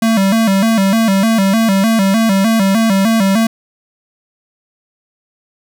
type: tone with vibrato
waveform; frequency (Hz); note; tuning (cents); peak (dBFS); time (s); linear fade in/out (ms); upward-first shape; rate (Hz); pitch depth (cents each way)
square; 209.1; G#3; +12; -10; 0.02-3.47; 5; square; 3.3; 130
effects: none